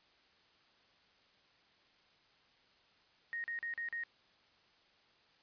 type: tone bursts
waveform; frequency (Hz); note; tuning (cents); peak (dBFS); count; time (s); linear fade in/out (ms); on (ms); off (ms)
sine; 1864.7; A#6; 0; -37; 5; 3.33-4.036; 0; 110; 39
effects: white hiss -68 dBFS RMS until 5.42 s + resampled to 11025 Hz